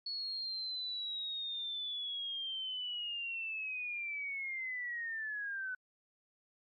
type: linear sweep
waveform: sine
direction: down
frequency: 4393 to 1492 Hz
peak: -37 dBFS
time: 0.06-5.75 s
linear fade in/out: 5 ms
effects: AAC 64 kbps